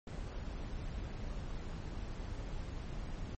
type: noise with amplitude modulation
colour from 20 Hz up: brown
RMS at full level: -40 dBFS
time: 0.07-3.35 s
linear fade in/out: 2 ms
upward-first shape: sine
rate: 175 Hz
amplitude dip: 30%
effects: MP3 32 kbps